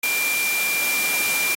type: tone in noise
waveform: sine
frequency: 2377 Hz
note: D7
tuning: 20 cents sharp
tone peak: -21 dBFS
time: 0.03-1.55 s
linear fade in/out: 5 ms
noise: white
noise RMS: -25 dBFS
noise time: 0.03-1.55 s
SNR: +1 dB
effects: high-pass 200 Hz 12 dB/octave + AAC 48 kbps